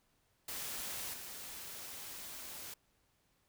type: noise with level steps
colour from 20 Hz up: white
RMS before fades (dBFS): -42 / -47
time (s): 0.48-2.74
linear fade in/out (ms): 5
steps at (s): 1.13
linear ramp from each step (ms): 10
effects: pink hiss -75 dBFS RMS until 3.48 s